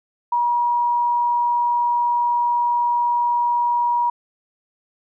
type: tone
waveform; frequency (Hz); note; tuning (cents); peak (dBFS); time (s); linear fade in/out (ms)
sine; 958; A#5; +47; -16; 0.32-4.1; 5
effects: none